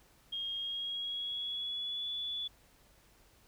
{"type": "tone with pitch glide", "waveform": "sine", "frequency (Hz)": [3246, 3439], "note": ["G#7", "A7"], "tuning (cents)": [-40, -40], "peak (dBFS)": -35, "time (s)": [0.32, 2.48], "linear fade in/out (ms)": 10, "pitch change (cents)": 100, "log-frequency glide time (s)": [0.56, 2.08], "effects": ["added 50 Hz sine -70 dBFS peak until 3.47 s", "pink hiss -65 dBFS RMS until 3.47 s"]}